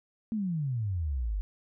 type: exponential sweep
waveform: sine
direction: down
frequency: 229.2 to 46.25 Hz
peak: -28 dBFS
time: 0.32-1.41 s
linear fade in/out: 0 ms
effects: none

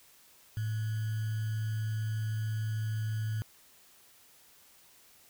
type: tone with sample-and-hold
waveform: sine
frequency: 109.2 Hz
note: A2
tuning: 13 cents flat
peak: -30 dBFS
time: 0.57-3.42 s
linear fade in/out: 0 ms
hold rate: 1575 Hz
effects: white hiss -60 dBFS RMS until 5.29 s

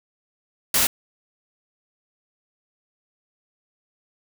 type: noise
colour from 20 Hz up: white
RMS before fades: -19 dBFS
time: 0.74-0.87 s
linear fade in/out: 2 ms
effects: none

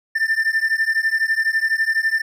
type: beating tone pair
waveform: triangle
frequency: 1781 / 1793 Hz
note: A6 / A6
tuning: +21 / +32 cents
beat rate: 12 Hz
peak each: -18 / -18 dBFS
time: 0.15-2.22 s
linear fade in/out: 10 ms
effects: none

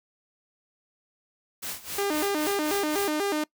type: noise with tremolo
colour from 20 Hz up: white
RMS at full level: -33 dBFS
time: 1.62-3.1 s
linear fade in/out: 10 ms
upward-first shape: sine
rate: 3.8 Hz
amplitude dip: 85%
type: tone with vibrato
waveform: sawtooth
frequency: 349.2 Hz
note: F4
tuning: in tune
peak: -21 dBFS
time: 1.98-3.44 s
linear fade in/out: 5 ms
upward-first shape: square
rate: 4.1 Hz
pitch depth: 240 cents each way
effects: noise-tail reverb RT60 0.1 s tail -23 dB re dry

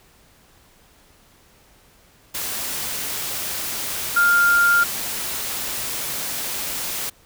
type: tone in noise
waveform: sine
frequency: 1400 Hz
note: F6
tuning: 4 cents sharp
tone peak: -13 dBFS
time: 4.16-4.84 s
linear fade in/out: 10 ms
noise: white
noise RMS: -27 dBFS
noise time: 2.34-7.1 s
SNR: +11 dB
effects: pink hiss -54 dBFS RMS until 7.25 s

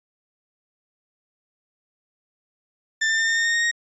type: tone with pitch steps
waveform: 40% pulse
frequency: 1781 / 1793.4 / 1805.9 / 1818.4 / 1831.1 / 1843.8 / 1856.6 / 1869.5 Hz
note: A6 / A6 / A6 / A#6 / A#6 / A#6 / A#6 / A#6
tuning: +21 / +33 / +45 / -43 / -31 / -19 / -7 / +4 cents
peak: -18 dBFS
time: 3.01-3.714 s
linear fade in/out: 10 ms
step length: 88 ms
effects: resampled to 22050 Hz

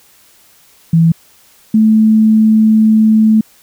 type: tone pair in turn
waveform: sine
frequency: 164.81 / 218.3 Hz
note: E3 / A3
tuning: 0 / -13 cents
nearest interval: perfect fourth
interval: 487 cents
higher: second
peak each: -5 dBFS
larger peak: neither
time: 0.93-1.12 / 1.74-3.41 s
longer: second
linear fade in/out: 5 ms
effects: white hiss -47 dBFS RMS until 3.62 s

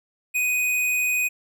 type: tone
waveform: square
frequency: 2493 Hz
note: D#7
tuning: 3 cents sharp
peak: -21 dBFS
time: 0.34-1.29 s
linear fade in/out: 20 ms
effects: none

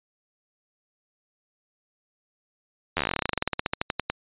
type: slowing click train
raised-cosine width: 0.3 ms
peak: -8 dBFS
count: 28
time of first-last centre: 2.97-4.1 s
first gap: 11 ms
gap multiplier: 1.09
effects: resampled to 8000 Hz

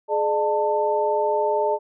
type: tone cluster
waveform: sine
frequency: 421.5 / 603 / 889 Hz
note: G#4 / D5 / A5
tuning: +26 / +46 / +18 cents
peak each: -23 dBFS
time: 0.08-1.79 s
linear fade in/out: 50 ms
effects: none

